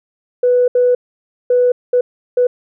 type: tone bursts at uneven times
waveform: sine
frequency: 493.9 Hz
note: B4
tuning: in tune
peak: -8 dBFS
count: 5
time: 0.43-0.68 / 0.75-0.95 / 1.5-1.72 / 1.93-2.01 / 2.37-2.47 s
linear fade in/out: 5 ms
effects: tanh soft clip ceiling -4 dBFS